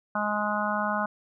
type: harmonic tone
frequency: 209.3 Hz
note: G#3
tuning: 14 cents sharp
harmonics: 1 / 3 / 4 / 5 / 6 / 7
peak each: -32 / -32 / -32 / -32 / -32 / -32 dBFS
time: 0.15-1.06 s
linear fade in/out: 5 ms
effects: none